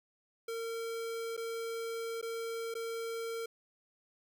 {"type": "tone with dropouts", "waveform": "square", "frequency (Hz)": 457.5, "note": "A#4", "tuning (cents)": -32, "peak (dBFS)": -37, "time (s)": [0.48, 3.46], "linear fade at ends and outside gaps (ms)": 5, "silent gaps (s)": [[1.367, 1.375], [2.214, 2.226], [2.741, 2.751]], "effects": []}